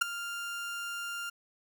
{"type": "tone with ADSR envelope", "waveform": "30% pulse", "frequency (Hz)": 1396.9, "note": "F6", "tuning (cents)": 0, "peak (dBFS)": -17, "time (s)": [0.01, 1.3], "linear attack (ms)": 10, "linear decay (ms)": 7, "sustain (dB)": -16, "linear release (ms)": 9, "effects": []}